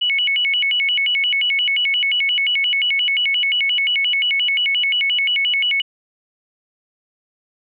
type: tone with vibrato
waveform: sine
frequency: 2549 Hz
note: D#7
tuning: 41 cents sharp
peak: -15 dBFS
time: 0.01-5.82 s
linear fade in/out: 10 ms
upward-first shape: square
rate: 5.7 Hz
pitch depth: 250 cents each way
effects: none